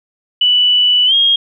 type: tone with pitch glide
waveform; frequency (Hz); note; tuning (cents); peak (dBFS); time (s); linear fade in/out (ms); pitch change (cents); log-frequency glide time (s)
sine; 2966 to 3253; F#7 to G#7; +4 to -37; -8; 0.41-1.36; 5; +159; 1.06-1.14
effects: none